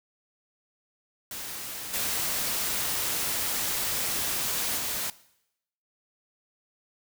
white noise with level steps, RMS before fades -37 / -29 / -31 dBFS, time 1.31-5.1 s, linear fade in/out 2 ms, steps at 1.93 / 4.77 s, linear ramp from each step 10 ms, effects noise-tail reverb RT60 0.8 s tail -19 dB re dry

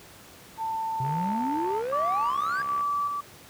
sine tone, 892 Hz, A5, 23 cents sharp, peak -27 dBFS, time 0.57-1.83 s, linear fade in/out 50 ms
triangle exponential sweep, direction up, 126 to 1661.2 Hz, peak -26 dBFS, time 1-2.62 s, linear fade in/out 2 ms
click train, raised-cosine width 0.5 ms, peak -27 dBFS, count 119, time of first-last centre 1.05-2.809 s, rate 67.1 Hz
sine tone with tremolo, 1156 Hz, D6, 28 cents flat, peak -24 dBFS, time 1.92-3.21 s, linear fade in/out 10 ms, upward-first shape square, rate 1.3 Hz, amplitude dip 35%
effects pink hiss -49 dBFS RMS until 3.49 s + high-pass 80 Hz 12 dB/octave

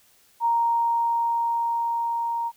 sine tone with level ramp, 932 Hz, A#5, 1 cent flat, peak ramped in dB -18 to -24 dBFS, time 0.4-2.52 s, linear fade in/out 50 ms, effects white hiss -59 dBFS RMS until 2.56 s

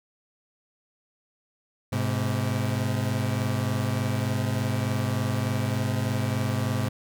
30% pulse tone pair together, 104.83 / 128.2 Hz, G#2 / C3, +17 / -35 cents, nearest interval minor third, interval 348 cents, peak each -24 / -25 dBFS, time 1.92-6.89 s, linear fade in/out 10 ms, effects none

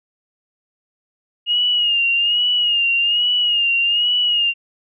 sine tone with vibrato, 2854 Hz, F7, 37 cents sharp, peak -14 dBFS, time 1.46-4.54 s, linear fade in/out 50 ms, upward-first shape sine, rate 1.2 Hz, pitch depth 58 cents each way, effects none

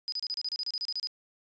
sine tone bursts, 4978 Hz, D#8, in tune, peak -30 dBFS, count 14, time 0.08-1.071 s, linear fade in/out 0 ms, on 42 ms, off 31 ms, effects resampled to 16000 Hz

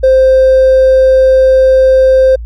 triangle tone with hard clipping, 523.3 Hz, C5, in tune, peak -3 dBFS, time 0.03-2.36 s, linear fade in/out 10 ms, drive 2 dB, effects added 57 Hz sine -20 dBFS peak until 2.45 s

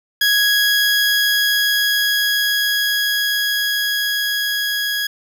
20% pulse tone with level ramp, 1661.2 Hz, G#6, in tune, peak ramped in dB -8 to -14 dBFS, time 0.21-5.07 s, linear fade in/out 5 ms, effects none

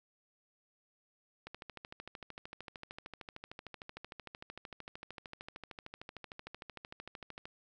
click train, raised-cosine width 0.3 ms, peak -29 dBFS, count 80, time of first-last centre 1.47-7.455 s, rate 13.2 Hz, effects none

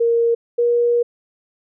sine tone pair in turn, 466 / 476.6 Hz, A#4 / A#4, -1 / +38 cents, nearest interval unison, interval 39 cents, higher second, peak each -13 dBFS, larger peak neither, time 0-0.35 / 0.58-1.03 s, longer second, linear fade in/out 10 ms, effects none

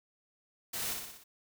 white noise with echo, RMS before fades -37 dBFS, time 0.73-0.94 s, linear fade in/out 10 ms, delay 60 ms, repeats 5, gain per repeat -4 dB, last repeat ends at 1.24 s, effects none

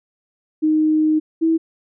sine tone pair in turn, 310.2 / 325.1 Hz, D#4 / E4, -5 / -24 cents, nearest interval minor second, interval 81 cents, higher second, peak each -13 dBFS, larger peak neither, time 0.62-1.2 / 1.41-1.58 s, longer first, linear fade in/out 20 ms, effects none

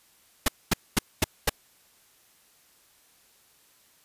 pink noise bursts, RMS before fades -21 dBFS, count 5, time 0.46-1.495 s, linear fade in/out 5 ms, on 23 ms, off 230 ms, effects white hiss -61 dBFS RMS until 4.04 s + resampled to 32000 Hz

